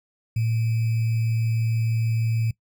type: tone with sample-and-hold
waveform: sine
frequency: 113.3 Hz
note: A#2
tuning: 49 cents flat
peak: -20 dBFS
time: 0.36-2.51 s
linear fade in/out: 5 ms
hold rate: 2450 Hz
effects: noise-tail reverb RT60 0.1 s tail -21 dB re dry